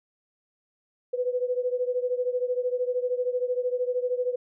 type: beating tone pair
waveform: sine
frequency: 493.9 / 506.9 Hz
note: B4 / B4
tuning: 0 / +45 cents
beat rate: 13 Hz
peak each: -26 / -29 dBFS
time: 1.13-4.36 s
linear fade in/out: 10 ms
effects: none